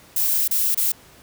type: noise with dropouts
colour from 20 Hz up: violet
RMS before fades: -20 dBFS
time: 0.16-0.92 s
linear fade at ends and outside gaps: 5 ms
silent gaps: 0.478-0.51 / 0.747-0.773 s
effects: pink hiss -49 dBFS RMS until 1.22 s + high-pass 60 Hz 12 dB/octave

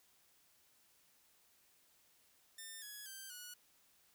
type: tone with pitch steps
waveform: 5% pulse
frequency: 1800 / 1679.5 / 1567 / 1462.1 Hz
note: A6 / G#6 / G6 / F#6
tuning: +39 / +19 / -1 / -21 cents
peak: -38 dBFS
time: 2.58-3.54 s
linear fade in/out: 5 ms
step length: 240 ms
effects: white hiss -71 dBFS RMS until 4.14 s

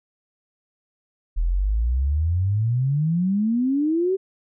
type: exponential sweep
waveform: sine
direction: up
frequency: 39.03 to 392 Hz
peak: -18 dBFS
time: 1.36-4.17 s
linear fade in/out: 20 ms
effects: none

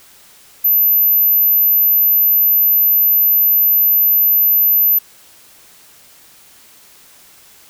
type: tone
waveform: sine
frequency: 12090 Hz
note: F#9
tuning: 36 cents sharp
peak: -9 dBFS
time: 0.64-4.99 s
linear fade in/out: 10 ms
effects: white hiss -45 dBFS RMS until 7.69 s

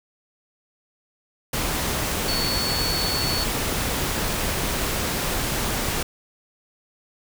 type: tone in noise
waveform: sine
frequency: 4435 Hz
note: C#8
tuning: in tune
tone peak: -25 dBFS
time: 2.28-3.44 s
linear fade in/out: 5 ms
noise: pink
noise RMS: -25 dBFS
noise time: 1.53-6.03 s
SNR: -3 dB
effects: none

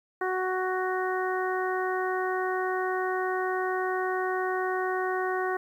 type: harmonic tone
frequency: 371.3 Hz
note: F#4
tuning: 6 cents sharp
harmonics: 1 / 2 / 3 / 4 / 5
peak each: -29 / -32 / -34 / -35 / -36 dBFS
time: 0.21-5.57 s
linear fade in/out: 5 ms
effects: 10-bit

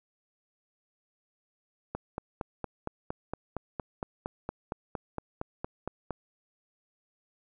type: click train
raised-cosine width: 1 ms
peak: -19 dBFS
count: 19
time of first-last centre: 1.95-6.107 s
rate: 4.33 Hz
effects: none

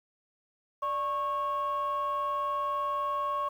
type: tone pair together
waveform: sine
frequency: 587.3 / 1099.1 Hz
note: D5 / C#6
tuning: 0 / -15 cents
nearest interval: major seventh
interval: 1085 cents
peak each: -34 / -27 dBFS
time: 0.82-3.49 s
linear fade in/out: 10 ms
effects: tanh soft clip ceiling -25 dBFS + 10-bit

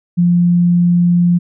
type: tone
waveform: sine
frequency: 174.61 Hz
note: F3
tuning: in tune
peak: -8 dBFS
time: 0.17-1.39 s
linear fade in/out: 20 ms
effects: none

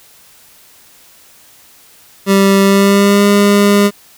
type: tone with pitch glide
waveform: 25% pulse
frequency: 196 to 203 Hz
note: G3 to G#3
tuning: 0 to -39 cents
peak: -3 dBFS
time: 2.26-3.91 s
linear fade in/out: 50 ms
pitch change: +61 cents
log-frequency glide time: 2.62-3.26 s
effects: white hiss -44 dBFS RMS until 4.17 s

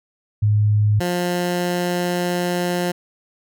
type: tone pair in turn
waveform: sine / 15% pulse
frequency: 105.2 / 176.92 Hz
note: G#2 / F3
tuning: +23 / +23 cents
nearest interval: major sixth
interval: 900 cents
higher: second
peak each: -13 dBFS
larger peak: neither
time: 0.42-1 / 1-2.92 s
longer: second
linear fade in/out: 10 ms
effects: none

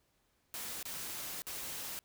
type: noise with dropouts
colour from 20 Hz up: white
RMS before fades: -42 dBFS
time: 0.54-1.99 s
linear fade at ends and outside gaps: 0 ms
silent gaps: 0.828-0.854 / 1.42-1.468 s
effects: pink hiss -75 dBFS RMS until 2.04 s

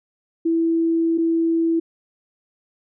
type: tone pair in turn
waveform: sine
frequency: 330 / 330 Hz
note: E4 / E4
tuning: +2 / +2 cents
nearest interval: unison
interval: 0 cents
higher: neither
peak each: -16 dBFS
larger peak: neither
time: 0.45-1.18 / 1.18-1.8 s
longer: first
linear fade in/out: 10 ms
effects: none

